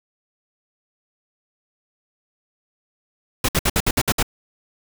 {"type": "noise bursts", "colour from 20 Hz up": "pink", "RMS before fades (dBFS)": -18, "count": 8, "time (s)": [3.44, 4.228], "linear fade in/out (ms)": 5, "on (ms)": 46, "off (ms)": 60, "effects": []}